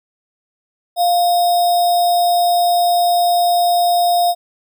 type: tone with sample-and-hold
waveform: sine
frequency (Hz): 700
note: F5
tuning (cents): +4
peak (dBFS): -11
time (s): 0.96-4.35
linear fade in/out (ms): 50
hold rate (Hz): 4410
effects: none